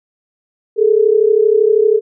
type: tone pair together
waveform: sine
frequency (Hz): 415.3 / 448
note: G#4 / A4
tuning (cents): 0 / +31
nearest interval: minor second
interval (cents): 131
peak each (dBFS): -11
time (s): 0.76-2.01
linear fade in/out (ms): 50
effects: none